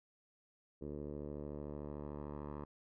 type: tone with low-pass filter sweep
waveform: 10% pulse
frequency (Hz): 73.42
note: D2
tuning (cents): 0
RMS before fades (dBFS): -45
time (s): 0.81-2.65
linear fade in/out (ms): 10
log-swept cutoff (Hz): 440 to 1000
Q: 1.9
effects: none